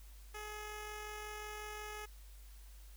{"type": "tone with amplitude modulation", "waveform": "10% pulse", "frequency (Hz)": 422.5, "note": "G#4", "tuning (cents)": 30, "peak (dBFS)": -35, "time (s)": [0.34, 2.06], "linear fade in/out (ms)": 10, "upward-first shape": "sine", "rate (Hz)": 45.5, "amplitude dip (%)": 25, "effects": ["added 50 Hz sine -52 dBFS peak until 2.96 s", "white hiss -64 dBFS RMS until 2.96 s"]}